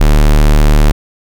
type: tone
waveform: square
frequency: 37.36 Hz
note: D1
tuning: 30 cents sharp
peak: -5 dBFS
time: 0-0.92 s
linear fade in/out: 10 ms
effects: none